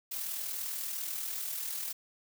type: noise with amplitude modulation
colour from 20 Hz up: blue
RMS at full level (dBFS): -35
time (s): 0.11-1.93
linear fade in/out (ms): 10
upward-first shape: sine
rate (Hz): 40.2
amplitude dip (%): 45
effects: none